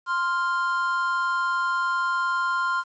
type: tone pair together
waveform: triangle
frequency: 1046.5 / 1396.9 Hz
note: C6 / F6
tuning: 0 / 0 cents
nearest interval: perfect fourth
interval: 500 cents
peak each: -23 dBFS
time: 0.06-2.84 s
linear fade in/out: 50 ms
effects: resampled to 16000 Hz + 9-bit